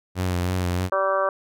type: tone with vibrato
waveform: sawtooth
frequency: 90.3 Hz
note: F#2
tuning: 42 cents flat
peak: -18 dBFS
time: 0.15-0.9 s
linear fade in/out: 50 ms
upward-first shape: sine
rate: 3.2 Hz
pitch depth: 36 cents each way
type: harmonic tone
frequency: 193.1 Hz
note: G3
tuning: 26 cents flat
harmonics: 2 / 3 / 4 / 5 / 6 / 7 / 8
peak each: -32 / -22 / -33 / -30 / -24 / -33 / -31 dBFS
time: 0.92-1.29 s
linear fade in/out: 2 ms
effects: none